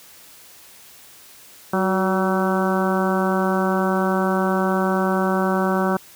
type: harmonic tone with a mistuned harmonic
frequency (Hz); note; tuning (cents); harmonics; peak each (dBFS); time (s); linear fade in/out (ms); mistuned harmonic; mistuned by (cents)
189.7; F#3; +43; 1 / 2 / 3 / 4 / 5 / 6 / 7 / 8; -21 / -24 / -26 / -27 / -28 / -29 / -29 / -30; 1.73-5.97; 5; 2; -40
effects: white hiss -46 dBFS RMS until 6.15 s + high-pass 60 Hz 12 dB/octave